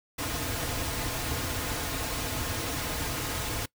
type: noise with comb filter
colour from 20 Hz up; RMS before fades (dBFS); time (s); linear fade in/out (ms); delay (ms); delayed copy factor
pink; -32; 0.18-3.66; 10; 5.2; -0.6
effects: noise-tail reverb RT60 0.1 s tail -22 dB re dry